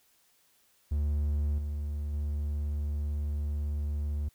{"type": "tone with level steps", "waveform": "triangle", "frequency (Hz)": 73.5, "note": "D2", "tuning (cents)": 2, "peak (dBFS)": [-24, -29, -27], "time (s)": [0.91, 4.29], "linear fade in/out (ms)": 10, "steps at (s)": [1.58, 2.13], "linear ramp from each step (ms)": 5, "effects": ["white hiss -67 dBFS RMS until 4.34 s"]}